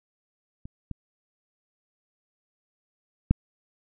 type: clicks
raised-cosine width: 5 ms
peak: -27 / -21 / -6 dBFS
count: 3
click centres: 0.655 / 0.913 / 3.31 s
effects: none